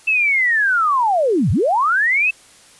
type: linear two-way sweep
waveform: sine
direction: down then up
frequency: 2663 to 77.78 to 2663 Hz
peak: -13 dBFS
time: 0.07-2.31 s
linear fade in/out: 10 ms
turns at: 1.51 s
effects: white hiss -47 dBFS RMS until 2.79 s + resampled to 24000 Hz